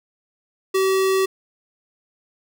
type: tone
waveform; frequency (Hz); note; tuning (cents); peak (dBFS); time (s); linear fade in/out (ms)
square; 382.4; G4; -43; -17; 0.74-1.26; 10
effects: none